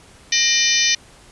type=harmonic tone with a mistuned harmonic; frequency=600 Hz; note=D5; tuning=37 cents sharp; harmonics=3 / 4 / 5 / 6 / 7 / 8 / 9 / 10; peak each=-24 / -22 / -24 / -23 / -25 / -25 / -23 / -19 dBFS; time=0.32-0.95 s; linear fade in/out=5 ms; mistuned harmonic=3; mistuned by=+66 cents; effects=pink hiss -47 dBFS RMS until 1.31 s + resampled to 24000 Hz